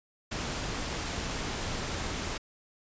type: noise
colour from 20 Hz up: pink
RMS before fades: -34 dBFS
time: 0.31-2.38 s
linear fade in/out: 10 ms
effects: resampled to 16000 Hz